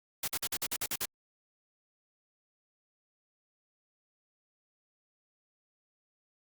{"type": "noise bursts", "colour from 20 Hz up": "white", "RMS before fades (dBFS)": -33, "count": 9, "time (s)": [0.23, 1.055], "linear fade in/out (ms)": 5, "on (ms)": 49, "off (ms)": 48, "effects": ["Opus 48 kbps"]}